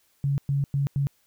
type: tone bursts at uneven times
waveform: sine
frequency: 140 Hz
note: C#3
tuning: 18 cents sharp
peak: -21 dBFS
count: 4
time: 0.24-0.38 / 0.49-0.64 / 0.74-0.87 / 0.96-1.07 s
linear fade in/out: 0 ms
effects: white hiss -66 dBFS RMS until 1.26 s